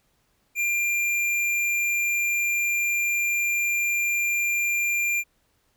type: tone with tanh clipping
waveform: sine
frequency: 2388 Hz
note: D7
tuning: 28 cents sharp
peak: -23 dBFS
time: 0.55-5.24 s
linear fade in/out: 50 ms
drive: 17 dB
effects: pink hiss -68 dBFS RMS until 5.76 s